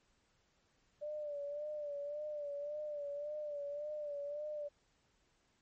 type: tone with vibrato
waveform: sine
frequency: 587.3 Hz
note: D5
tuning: in tune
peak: -39 dBFS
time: 1.01-4.69 s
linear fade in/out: 20 ms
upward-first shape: sine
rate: 1.8 Hz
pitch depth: 51 cents each way
effects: pink hiss -75 dBFS RMS until 5.61 s + MP3 32 kbps